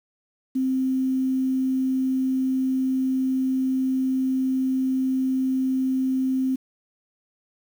sine tone with quantisation, 261.6 Hz, C4, in tune, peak -20 dBFS, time 0.55-6.56 s, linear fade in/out 10 ms, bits 8, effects none

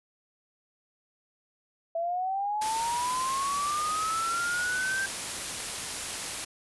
sine linear sweep, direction up, 659.3 to 1582 Hz, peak -27 dBFS, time 1.95-5.06 s, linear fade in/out 5 ms
white low-pass noise, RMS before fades -37 dBFS, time 2.61-6.45 s, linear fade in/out 10 ms, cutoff 11000 Hz, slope 96 dB/octave
effects none

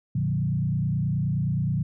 sine tone with frequency modulation, 143.2 Hz, D3, 43 cents flat, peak -22 dBFS, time 0.15-1.83 s, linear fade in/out 5 ms, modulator 29.5 Hz, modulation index 1.3, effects none

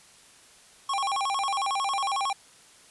square tone with vibrato, 932 Hz, A#5, 1 cent flat, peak -26 dBFS, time 0.89-2.33 s, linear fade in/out 5 ms, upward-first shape square, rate 11 Hz, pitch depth 280 cents each way, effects white hiss -54 dBFS RMS until 2.9 s + resampled to 24000 Hz

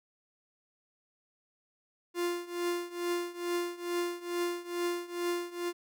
45% pulse tone with tremolo, 349.2 Hz, F4, in tune, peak -28 dBFS, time 2.14-5.73 s, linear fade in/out 50 ms, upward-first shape triangle, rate 2.3 Hz, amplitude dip 90%, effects none

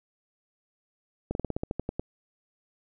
slowing click train, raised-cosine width 2 ms, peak -16 dBFS, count 11, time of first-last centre 1.31-1.996 s, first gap 41 ms, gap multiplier 1.11, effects none

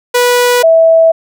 sawtooth / sine tone pair in turn, 489.7 / 653.7 Hz, B4 / E5, -15 / -15 cents, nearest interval perfect fourth, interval 500 cents, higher second, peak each -3 dBFS, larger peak neither, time 0.14-0.63 / 0.63-1.12 s, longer neither, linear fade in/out 10 ms, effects none

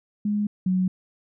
sine tone pair in turn, 207.7 / 185.04 Hz, G#3 / F#3, 0 / 0 cents, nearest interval major second, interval 200 cents, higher first, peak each -21 / -19 dBFS, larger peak second, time 0.25-0.47 / 0.66-0.88 s, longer neither, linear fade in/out 5 ms, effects none

